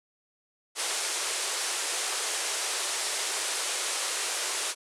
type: band-pass noise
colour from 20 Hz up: white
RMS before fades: -31 dBFS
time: 0.75-4.75 s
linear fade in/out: 50 ms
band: 350 to 10000 Hz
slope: 48 dB/octave
effects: none